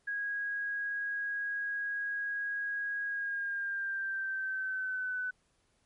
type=tone with pitch glide; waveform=sine; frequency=1647 to 1501.6 Hz; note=G#6 to F#6; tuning=-15 to +25 cents; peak=-32 dBFS; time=0.07-5.31 s; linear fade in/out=10 ms; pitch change=-160 cents; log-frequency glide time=3.05-5.17 s; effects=pink hiss -73 dBFS RMS until 5.85 s + MP3 48 kbps

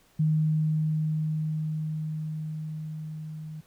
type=tone with level ramp; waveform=sine; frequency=155.56 Hz; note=D#3; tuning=in tune; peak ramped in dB=-20 to -36 dBFS; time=0.19-3.61 s; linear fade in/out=10 ms; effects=pink hiss -62 dBFS RMS until 3.66 s

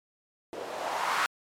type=noise with low-pass filter sweep; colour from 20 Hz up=violet; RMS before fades=-31 dBFS; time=0.53-1.26 s; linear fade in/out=0 ms; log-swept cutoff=440 to 1300 Hz; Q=2.7; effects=MP3 96 kbps

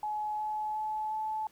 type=tone with pitch steps; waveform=sine; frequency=848 / 854.4 / 860.8 / 867.3 Hz; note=G#5 / G#5 / A5 / A5; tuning=+36 / +49 / -38 / -25 cents; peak=-31 dBFS; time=0.03-1.47 s; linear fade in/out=2 ms; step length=360 ms; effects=pink hiss -63 dBFS RMS until 1.51 s

